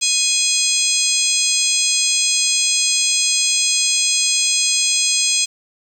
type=harmonic tone with a mistuned harmonic; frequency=830.6 Hz; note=G#5; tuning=in tune; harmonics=3 / 4 / 5 / 6 / 7 / 8 / 9 / 10; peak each=-23 / -23 / -23 / -23 / -23 / -23 / -23 / -23 dBFS; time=0.01-5.46 s; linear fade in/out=20 ms; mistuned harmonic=7; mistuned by=+92 cents; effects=7-bit